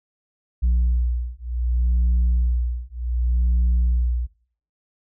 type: beating tone pair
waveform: sine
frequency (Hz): 60 / 60.66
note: B1 / B1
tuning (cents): -49 / -30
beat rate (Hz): 0.66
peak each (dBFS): -19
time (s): 0.62-4.27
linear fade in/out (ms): 20
effects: noise-tail reverb RT60 0.5 s tail -20 dB re dry + tanh soft clip ceiling -14 dBFS